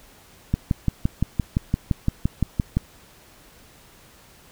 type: click train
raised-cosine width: 5 ms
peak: -7 dBFS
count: 14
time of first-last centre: 0.54-2.77 s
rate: 5.83 Hz
effects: pink hiss -51 dBFS RMS until 4.51 s